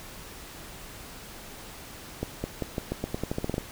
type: accelerating click train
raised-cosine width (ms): 2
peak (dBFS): -15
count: 14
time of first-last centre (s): 2.23-3.581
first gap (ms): 210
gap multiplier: 0.87
effects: pink hiss -44 dBFS RMS until 3.71 s